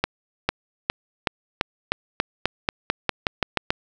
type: accelerating click train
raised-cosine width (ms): 0.3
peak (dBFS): -3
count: 15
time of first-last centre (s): 0.04-3.705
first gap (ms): 450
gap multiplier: 0.91
effects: none